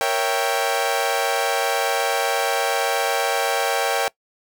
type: chord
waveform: sawtooth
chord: A# diminished seventh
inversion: none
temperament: equal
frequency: 466.2 / 554.4 / 659.3 / 784 Hz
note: A#4 / C#5 / E5 / G5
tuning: 0 / 0 / 0 / 0 cents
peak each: -22 / -21 / -23 / -19 dBFS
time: 0.01-4.08 s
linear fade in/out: 0 ms
effects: noise-tail reverb RT60 0.1 s tail -22 dB re dry